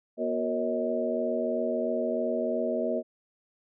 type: tone cluster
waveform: sine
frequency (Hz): 241.6 / 365 / 461.9 / 549 / 632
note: B3 / F#4 / A#4 / C#5 / D#5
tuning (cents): -38 / -24 / -16 / -17 / +27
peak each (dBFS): -32 / -34 / -33 / -34 / -30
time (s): 0.17-3.03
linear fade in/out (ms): 50
effects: none